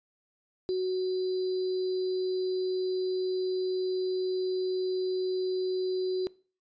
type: tone with sample-and-hold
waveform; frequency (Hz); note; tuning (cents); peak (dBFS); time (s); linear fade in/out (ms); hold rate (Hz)
sine; 371; F#4; +5; -26; 0.69-6.27; 0; 4410
effects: noise-tail reverb RT60 0.4 s tail -22 dB re dry + resampled to 16000 Hz